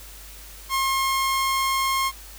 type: tone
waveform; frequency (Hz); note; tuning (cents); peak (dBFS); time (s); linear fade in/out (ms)
sawtooth; 1072; C6; +42; -17; 0.69-2.12; 50
effects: added 50 Hz sine -43 dBFS peak until 2.38 s + white hiss -44 dBFS RMS until 2.38 s